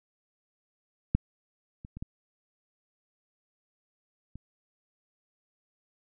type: clicks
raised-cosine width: 5 ms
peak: -10 / -30 / -29 / -23 / -30 dBFS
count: 5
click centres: 1.15 / 1.849 / 1.97 / 2.025 / 4.356 s
effects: none